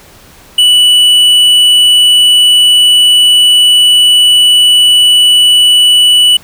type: tone with tanh clipping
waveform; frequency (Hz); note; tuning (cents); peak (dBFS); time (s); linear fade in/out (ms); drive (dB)
triangle; 2960; F#7; 0; -4; 0.58-6.37; 5; 11
effects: pink hiss -38 dBFS RMS until 6.43 s